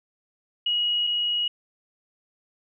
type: tone pair in turn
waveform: sine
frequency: 2900 / 2900 Hz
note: F#7 / F#7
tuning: -35 / -35 cents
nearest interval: unison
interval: 0 cents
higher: neither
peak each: -21 / -22 dBFS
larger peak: first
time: 0.66-1.07 / 1.07-1.48 s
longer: neither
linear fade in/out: 5 ms
effects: none